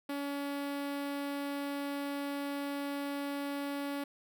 sawtooth tone with notch filter, 283 Hz, C#4, 36 cents sharp, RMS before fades -37 dBFS, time 0.09-4.04 s, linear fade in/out 5 ms, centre 6600 Hz, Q 1.3, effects none

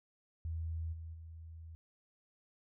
sine tone with level steps, 81.5 Hz, E2, 19 cents flat, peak -36 / -43 / -47 dBFS, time 0.45-1.75 s, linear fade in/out 0 ms, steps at 0.92 / 1.13 s, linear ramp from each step 20 ms, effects none

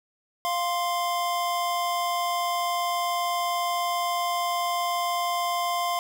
square tone pair together, 698.5 / 1046.6 Hz, F5 / C6, 0 / 0 cents, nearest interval perfect fifth, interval 700 cents, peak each -28 dBFS, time 0.45-5.99 s, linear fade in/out 0 ms, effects none

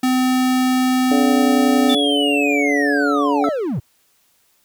square tone, 255.8 Hz, C4, 39 cents flat, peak -15 dBFS, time 0.03-1.95 s, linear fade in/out 5 ms
harmonic tone, 143.4 Hz, D3, 41 cents flat, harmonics 2 / 3 / 4 / 5, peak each -18 / -22 / -24 / -26 dBFS, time 1.11-3.49 s, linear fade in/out 2 ms
triangle linear sweep, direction down, 3539 to 92.8 Hz, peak -17 dBFS, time 1.89-3.8 s, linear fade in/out 10 ms
triangle tone with exponential decay, 1318.5 Hz, E6, in tune, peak -15 dBFS, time 3.44-3.64 s, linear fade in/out 1 ms, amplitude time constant 42 ms
effects white hiss -60 dBFS RMS until 4.64 s

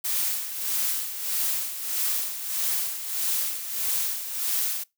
blue noise with tremolo, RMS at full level -25 dBFS, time 0.04-4.84 s, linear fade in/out 10 ms, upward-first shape sine, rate 1.6 Hz, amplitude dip 65%, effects noise-tail reverb RT60 0.2 s tail -23 dB re dry

